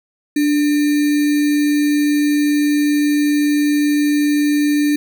sine tone with sample-and-hold, 293.7 Hz, D4, in tune, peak -12 dBFS, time 0.36-4.96 s, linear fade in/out 5 ms, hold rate 2100 Hz, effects none

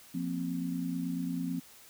sine chord, F suspended fourth, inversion none, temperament just, 174.61 / 232.8 / 261.9 Hz, F3 / Bb3 / C4, 0 / -2 / +2 cents, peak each -35 / -40 / -34 dBFS, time 0.14-1.6 s, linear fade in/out 10 ms, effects white hiss -55 dBFS RMS until 1.89 s

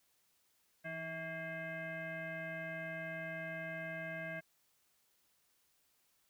sine tone with frequency modulation, 1131 Hz, C#6, 34 cents sharp, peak -40 dBFS, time 0.84-4.41 s, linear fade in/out 20 ms, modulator 483 Hz, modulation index 2.2, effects white hiss -75 dBFS RMS until 6.29 s

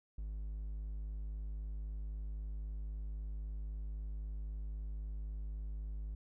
triangle tone, 51.9 Hz, G#1, in tune, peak -37 dBFS, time 0.18-6.15 s, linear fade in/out 5 ms, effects none

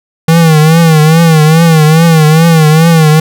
square tone with vibrato, 160.1 Hz, D#3, 50 cents sharp, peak -3 dBFS, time 0.28-3.2 s, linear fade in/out 5 ms, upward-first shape triangle, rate 2.4 Hz, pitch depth 100 cents each way, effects none

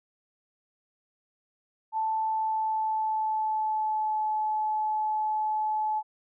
sine tone with pitch glide, 880 to 860.4 Hz, A5 to A5, 0 to -39 cents, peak -25 dBFS, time 1.92-6.03 s, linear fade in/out 50 ms, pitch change -39 cents, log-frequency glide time 2.12-4.28 s, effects none

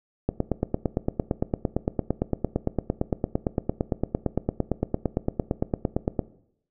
click train, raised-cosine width 2 ms, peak -9 dBFS, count 53, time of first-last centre 0.29-6.192 s, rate 8.81 Hz, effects noise-tail reverb RT60 0.7 s tail -18 dB re dry

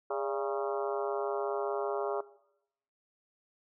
harmonic tone with a mistuned harmonic, 136.5 Hz, C#3, 26 cents flat, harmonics 3 / 4 / 5 / 6 / 7 / 8 / 9 / 10, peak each -35 / -37 / -39 / -41 / -42 / -43 / -44 / -45 dBFS, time 0.1-2.21 s, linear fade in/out 5 ms, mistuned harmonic 4, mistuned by +97 cents, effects noise-tail reverb RT60 0.8 s tail -19 dB re dry

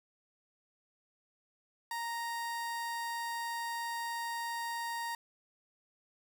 30% pulse tone, 932.3 Hz, A#5, in tune, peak -33 dBFS, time 1.91-5.15 s, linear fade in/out 2 ms, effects none

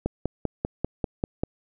click train, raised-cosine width 2 ms, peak -11 dBFS, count 8, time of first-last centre 0.06-1.435 s, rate 5.09 Hz, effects none

